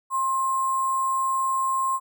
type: tone with sample-and-hold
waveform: sine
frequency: 1061 Hz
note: C6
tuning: 24 cents sharp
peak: -21 dBFS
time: 0.1-2 s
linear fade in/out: 50 ms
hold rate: 8820 Hz
effects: none